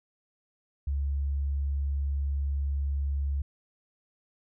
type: tone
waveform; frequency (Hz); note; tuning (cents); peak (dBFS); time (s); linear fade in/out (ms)
sine; 70; C#2; +18; -26; 0.87-3.42; 5
effects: none